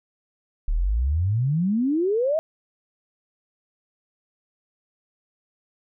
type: exponential sweep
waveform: sine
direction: up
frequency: 35 to 659.3 Hz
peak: -19 dBFS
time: 0.68-2.39 s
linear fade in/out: 0 ms
effects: none